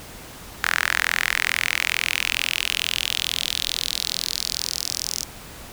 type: tone with high-pass filter sweep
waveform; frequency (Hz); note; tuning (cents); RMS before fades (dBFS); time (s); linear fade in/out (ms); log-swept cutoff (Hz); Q
sawtooth; 42.27; E1; +44; -25; 0.63-5.24; 10; 1600 to 5600; 3.2
effects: pink hiss -40 dBFS RMS until 5.72 s